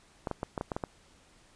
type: clicks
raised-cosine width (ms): 1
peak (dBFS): -18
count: 8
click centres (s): 0.272 / 0.313 / 0.431 / 0.578 / 0.611 / 0.718 / 0.765 / 0.838
effects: pink hiss -61 dBFS RMS until 1.55 s + resampled to 22050 Hz